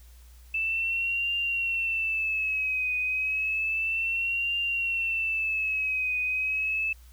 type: tone with vibrato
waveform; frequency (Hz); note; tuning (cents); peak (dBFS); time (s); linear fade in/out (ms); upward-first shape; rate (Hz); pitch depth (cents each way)
sine; 2637; E7; 0; -25; 0.54-6.93; 5; triangle; 0.31; 100
effects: added 60 Hz sine -48 dBFS peak until 7.12 s + white hiss -60 dBFS RMS until 7.12 s